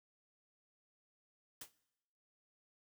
white noise with exponential decay, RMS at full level -43 dBFS, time 1.61-1.72 s, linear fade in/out 5 ms, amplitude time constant 23 ms, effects noise-tail reverb RT60 0.9 s tail -20 dB re dry

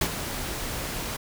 pink noise with ADSR envelope, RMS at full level -23 dBFS, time 0.01-1.17 s, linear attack 4 ms, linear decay 64 ms, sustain -9 dB, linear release 11 ms, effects none

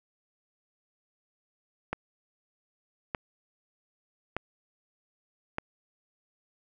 click train, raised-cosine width 0.5 ms, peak -15 dBFS, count 4, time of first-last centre 1.93-5.584 s, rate 0.821 Hz, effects none

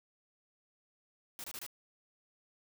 white noise bursts, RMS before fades -44 dBFS, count 4, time 1.39-1.664 s, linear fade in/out 0 ms, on 49 ms, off 26 ms, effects none

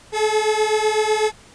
30% pulse beating tone pair, 426.1 / 434.1 Hz, G#4 / A4, +44 / -23 cents, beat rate 8 Hz, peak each -17 dBFS, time 0.12-1.32 s, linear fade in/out 50 ms, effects pink hiss -47 dBFS RMS until 1.54 s + resampled to 22050 Hz

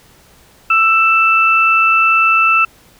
sine tone pair together, 1325.5 / 2651 Hz, E6 / E7, +9 / +9 cents, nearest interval octave, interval 1200 cents, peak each -11 dBFS, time 0.7-2.65 s, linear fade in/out 5 ms, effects pink hiss -47 dBFS RMS until 2.99 s

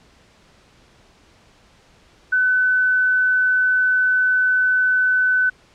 sine tone, 1507 Hz, F#6, 31 cents sharp, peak -14 dBFS, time 2.32-5.5 s, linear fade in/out 10 ms, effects pink hiss -53 dBFS RMS until 5.74 s + low-pass 6000 Hz 12 dB/octave

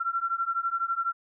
sine beating tone pair, 1355 / 1367 Hz, E6 / F6, +47 / -37 cents, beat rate 12 Hz, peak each -29 dBFS, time 0-1.13 s, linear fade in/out 10 ms, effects none

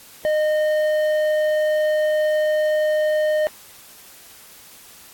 sine tone with tanh clipping, 613 Hz, D#5, 26 cents flat, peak -18 dBFS, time 0.25-3.47 s, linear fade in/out 0 ms, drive 9 dB, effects white hiss -45 dBFS RMS until 5.13 s + AAC 64 kbps

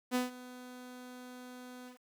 sawtooth tone with ADSR envelope, 250 Hz, B3, 21 cents sharp, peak -24 dBFS, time 0.11-1.99 s, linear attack 42 ms, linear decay 150 ms, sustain -19 dB, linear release 120 ms, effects 10-bit

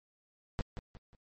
brown noise with echo, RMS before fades -30 dBFS, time 0.59-0.61 s, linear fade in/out 0 ms, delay 180 ms, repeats 3, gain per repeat -9 dB, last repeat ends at 1.15 s, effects low-pass 6000 Hz 12 dB/octave + MP3 32 kbps

